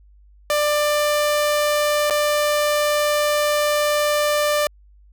sawtooth tone with dropouts, 593 Hz, D5, 17 cents sharp, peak -13 dBFS, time 0.5-4.67 s, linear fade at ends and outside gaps 1 ms, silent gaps 2.099-2.107 s, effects added 50 Hz sine -47 dBFS peak until 5.12 s

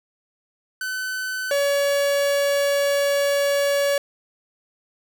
45% pulse tone pair in turn, 1515 / 565.8 Hz, F#6 / C#5, +40 / +35 cents, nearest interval octave + perfect fourth, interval 1705 cents, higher first, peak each -25 / -18 dBFS, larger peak second, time 0.81-1.51 / 1.51-3.98 s, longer second, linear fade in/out 2 ms, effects none

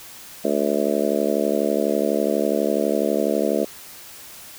harmonic tone, 72.1 Hz, D2, 31 cents flat, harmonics 3 / 4 / 5 / 6 / 7 / 8 / 9, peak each -26 / -26 / -26 / -26 / -26 / -26 / -26 dBFS, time 0.44-3.65 s, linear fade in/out 10 ms, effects white hiss -41 dBFS RMS until 4.58 s

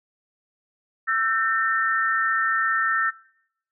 sine tone cluster, 1333 / 1558 / 1815 Hz, E6 / G6 / A#6, +19 / -11 / -47 cents, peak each -23 / -29 / -23 dBFS, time 1.07-3.11 s, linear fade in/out 20 ms, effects noise-tail reverb RT60 0.8 s tail -23 dB re dry

